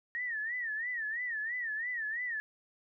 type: tone with vibrato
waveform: sine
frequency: 1848 Hz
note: A#6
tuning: 16 cents flat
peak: -33 dBFS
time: 0.15-2.4 s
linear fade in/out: 0 ms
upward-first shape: sine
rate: 3 Hz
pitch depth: 140 cents each way
effects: none